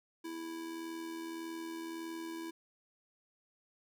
square tone with amplitude modulation, 329.6 Hz, E4, in tune, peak -39 dBFS, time 0.24-2.51 s, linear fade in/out 10 ms, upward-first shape sine, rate 81.7 Hz, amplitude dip 45%, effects none

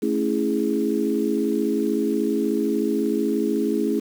sine chord, A major seventh, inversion none, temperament equal with one note detuned, 220 / 276.4 / 329.6 / 415.3 Hz, A3 / C#4 / E4 / G#4, 0 / -5 / 0 / 0 cents, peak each -25 dBFS, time 0.02-4 s, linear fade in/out 10 ms, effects 7-bit

